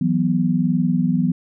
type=chord; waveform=sine; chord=E suspended second; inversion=none; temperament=equal; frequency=164.81 / 185 / 246.9 Hz; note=E3 / F#3 / B3; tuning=0 / 0 / 0 cents; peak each=-20 dBFS; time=0.01-1.32 s; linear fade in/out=5 ms; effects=none